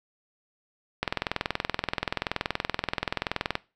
click train, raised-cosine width 0.3 ms, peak -9 dBFS, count 54, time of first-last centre 1.03-3.554 s, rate 21 Hz, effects noise-tail reverb RT60 0.3 s tail -20 dB re dry

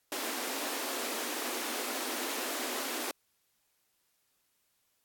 pink high-pass noise, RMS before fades -36 dBFS, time 0.12-3.11 s, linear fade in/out 0 ms, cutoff 240 Hz, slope 96 dB/octave, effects white hiss -75 dBFS RMS until 5.04 s + AAC 64 kbps

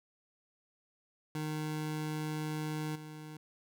25% pulse tone with level steps, 153.9 Hz, D#3, 19 cents flat, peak -31 / -41 dBFS, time 1.35-3.37 s, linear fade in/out 2 ms, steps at 2.95 s, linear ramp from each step 10 ms, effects none

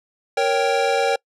square chord, G diminished, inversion first, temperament equal, 466.2 / 554.4 / 784 Hz, Bb4 / Db5 / G5, 0 / 0 / 0 cents, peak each -22 dBFS, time 0.37-1.16 s, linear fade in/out 5 ms, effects noise-tail reverb RT60 0.1 s tail -26 dB re dry + low-pass 6000 Hz 12 dB/octave

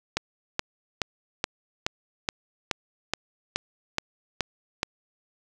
click train, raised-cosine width 0.2 ms, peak -7 dBFS, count 12, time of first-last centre 0.17-4.831 s, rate 2.36 Hz, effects none

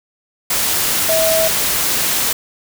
sine tone in noise, 646 Hz, E5, 35 cents flat, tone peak -14 dBFS, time 1.09-1.48 s, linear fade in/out 5 ms, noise white, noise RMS -17 dBFS, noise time 0.5-2.33 s, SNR 0 dB, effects none

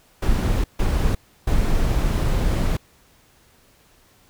brown noise bursts at uneven times, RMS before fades -19 dBFS, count 3, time 0.22-0.64 / 0.79-1.15 / 1.47-2.77 s, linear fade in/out 5 ms, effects pink hiss -56 dBFS RMS until 4.29 s

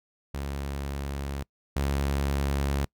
sawtooth tone pair in turn, 69.7 / 69.7 Hz, C#2 / C#2, +10 / +10 cents, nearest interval unison, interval 0 cents, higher neither, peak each -27 / -21 dBFS, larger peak second, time 0.34-1.43 / 1.76-2.85 s, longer neither, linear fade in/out 5 ms, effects noise-tail reverb RT60 0.1 s tail -26 dB re dry

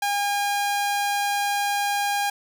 sawtooth tone, 811 Hz, G#5, 41 cents flat, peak -18 dBFS, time 0.02-2.3 s, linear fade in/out 5 ms, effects none

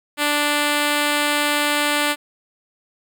5% pulse tone, 293.7 Hz, D4, in tune, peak -6 dBFS, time 0.17-2.16 s, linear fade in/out 50 ms, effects none

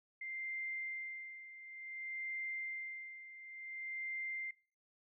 sine tone with tremolo, 2093 Hz, C7, in tune, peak -38 dBFS, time 0.21-4.51 s, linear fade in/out 5 ms, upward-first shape sine, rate 0.56 Hz, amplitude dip 75%, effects noise-tail reverb RT60 0.4 s tail -23 dB re dry

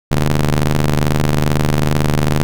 sawtooth ring-modulated tone, 75.7 Hz, D#2, 47 cents flat, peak -5 dBFS, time 0.11-2.43 s, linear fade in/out 0 ms, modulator 64.5 Hz, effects none

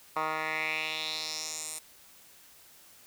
10% pulse tone with band-pass filter sweep, 156.6 Hz, D#3, 11 cents sharp, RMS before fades -34 dBFS, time 0.16-1.79 s, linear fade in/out 5 ms, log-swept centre 1200 to 9200 Hz, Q 3.3, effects white hiss -56 dBFS RMS until 3.06 s

